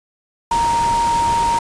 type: tone in noise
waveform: sine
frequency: 932.3 Hz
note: A#5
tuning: in tune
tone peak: -14 dBFS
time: 0.51-1.59 s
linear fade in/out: 5 ms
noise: pink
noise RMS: -26 dBFS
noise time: 0.51-1.59 s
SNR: +9 dB
effects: resampled to 22050 Hz